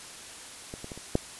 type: clicks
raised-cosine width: 2 ms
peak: -24 / -25 / -25 / -29 / -9 dBFS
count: 5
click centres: 0.739 / 0.844 / 0.918 / 0.976 / 1.154 s
effects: white hiss -44 dBFS RMS until 1.39 s + resampled to 24000 Hz